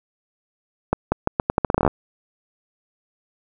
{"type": "accelerating click train", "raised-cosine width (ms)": 1, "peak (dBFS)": -3, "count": 15, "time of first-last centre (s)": [0.93, 1.878], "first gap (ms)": 190, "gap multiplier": 0.81, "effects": []}